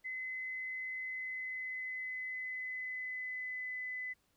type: tone with pitch glide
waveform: sine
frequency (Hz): 2036 to 2010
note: C7 to B6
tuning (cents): -48 to +30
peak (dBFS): -38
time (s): 0.04-4.14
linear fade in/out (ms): 20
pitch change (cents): -22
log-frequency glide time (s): 0.97-3.77
effects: pink hiss -75 dBFS RMS until 4.36 s